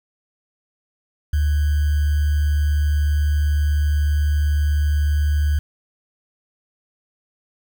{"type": "tone with sample-and-hold", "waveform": "sine", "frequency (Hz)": 74, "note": "D2", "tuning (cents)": 14, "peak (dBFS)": -15, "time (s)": [1.33, 5.59], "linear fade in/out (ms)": 5, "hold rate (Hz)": 1575, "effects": []}